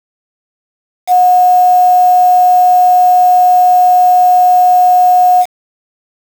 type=tone with quantisation; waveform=sine; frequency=726 Hz; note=F#5; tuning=33 cents flat; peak=-4 dBFS; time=1.07-5.46 s; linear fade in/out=50 ms; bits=4; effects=none